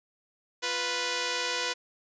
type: tone pair together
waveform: 5% pulse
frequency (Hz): 349.7 / 493.9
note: F4 / B4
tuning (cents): +2 / 0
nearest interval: tritone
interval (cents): 598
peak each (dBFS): -25 / -17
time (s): 0.62-1.74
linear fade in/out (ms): 20
effects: resampled to 16000 Hz